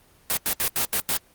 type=noise bursts at uneven times; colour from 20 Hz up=white; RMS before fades=-23 dBFS; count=6; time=0.3-0.37 / 0.46-0.53 / 0.6-0.68 / 0.76-0.85 / 0.93-1 / 1.09-1.17 s; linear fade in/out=0 ms; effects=pink hiss -57 dBFS RMS until 1.34 s + Opus 24 kbps